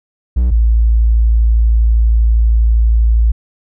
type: tone pair in turn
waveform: triangle / sine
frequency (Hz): 60.7 / 56.26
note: B1 / A1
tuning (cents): -29 / +39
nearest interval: minor second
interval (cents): 132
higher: first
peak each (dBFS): -7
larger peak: neither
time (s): 0.36-0.51 / 0.51-3.32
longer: second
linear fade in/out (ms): 10
effects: none